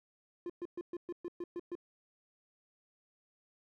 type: tone bursts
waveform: triangle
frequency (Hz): 349.2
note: F4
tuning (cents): 0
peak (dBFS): -35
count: 9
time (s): 0.46-1.753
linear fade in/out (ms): 2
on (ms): 37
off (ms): 120
effects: none